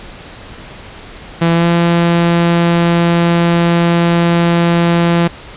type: tone with pitch glide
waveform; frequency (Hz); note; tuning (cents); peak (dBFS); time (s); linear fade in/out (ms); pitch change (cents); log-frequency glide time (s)
sawtooth; 167.7 to 170.53; E3 to F3; +30 to -41; -5; 1.41-5.28; 10; +29; 1.54-1.65
effects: pink hiss -33 dBFS RMS until 5.56 s + resampled to 8000 Hz